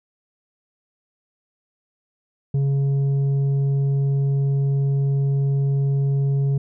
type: tone with tanh clipping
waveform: sine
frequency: 138.59 Hz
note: C#3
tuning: in tune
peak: -18 dBFS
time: 2.54-6.58 s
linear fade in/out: 5 ms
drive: 5 dB
effects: none